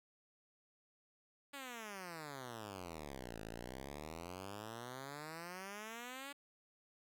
5% pulse exponential two-way sweep, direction down then up, 287.1 to 53.2 to 287.1 Hz, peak -35 dBFS, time 1.53-6.33 s, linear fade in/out 10 ms, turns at 3.41 s, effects none

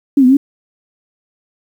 sine exponential two-way sweep, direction down then up, 290.3 to 246.9 to 287.7 Hz, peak -5 dBFS, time 0.17-0.37 s, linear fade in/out 5 ms, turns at 0.26 s, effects 7-bit

